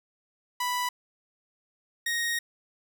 sawtooth tone pair in turn, 987.8 / 1869.4 Hz, B5 / A#6, 0 / +4 cents, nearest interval major seventh, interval 1104 cents, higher second, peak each -23 dBFS, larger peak neither, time 0.6-0.89 / 2.06-2.39 s, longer second, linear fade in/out 5 ms, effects none

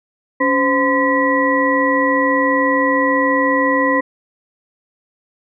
sine tone cluster, 279.2 / 518 / 1023 / 1937 Hz, C#4 / C5 / C6 / B6, +13 / -17 / -39 / -34 cents, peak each -18 dBFS, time 0.4-4.01 s, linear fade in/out 10 ms, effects none

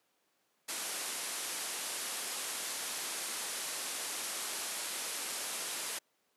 white low-pass noise, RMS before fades -39 dBFS, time 0.68-5.99 s, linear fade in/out 10 ms, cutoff 12000 Hz, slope 96 dB/octave, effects pink hiss -75 dBFS RMS until 6.36 s + high-pass 300 Hz 12 dB/octave

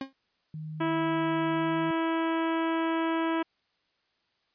40% pulse tone with exponential decay, 269 Hz, C4, 48 cents sharp, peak -28 dBFS, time 0.01-0.13 s, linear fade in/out 2 ms, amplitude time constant 26 ms
sine tone with pitch glide, 155.56 to 159.29 Hz, D#3 to D#3, 0 to +41 cents, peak -35 dBFS, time 0.54-1.91 s, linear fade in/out 2 ms, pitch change +41 cents, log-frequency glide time 1.52-1.78 s
harmonic tone, 327.1 Hz, E4, 13 cents flat, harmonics 1 / 2 / 3 / 4 / 5 / 6 / 7 / 8 / 9 / 10, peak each -27 / -35 / -33 / -38 / -39 / -45 / -44 / -46 / -48 / -48 dBFS, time 0.8-3.43 s, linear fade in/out 10 ms
effects white hiss -73 dBFS RMS until 4.54 s + resampled to 11025 Hz

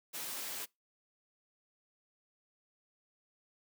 white noise with comb filter, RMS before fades -41 dBFS, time 0.13-0.66 s, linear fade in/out 20 ms, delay 12 ms, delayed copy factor +0.5, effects noise-tail reverb RT60 0.2 s tail -24 dB re dry + high-pass 200 Hz 12 dB/octave

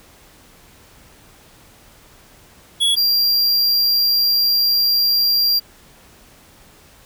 square tone pair in turn, 3363 / 4756 Hz, G#7 / D8, +21 / +21 cents, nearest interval tritone, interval 600 cents, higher second, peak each -14 dBFS, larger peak neither, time 2.8-2.96 / 2.96-5.6 s, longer second, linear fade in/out 20 ms, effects pink hiss -48 dBFS RMS until 7.05 s

